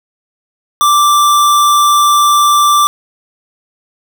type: tone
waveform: square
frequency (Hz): 1174.7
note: D6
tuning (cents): 0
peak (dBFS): -7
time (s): 0.81-2.87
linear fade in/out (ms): 0
effects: none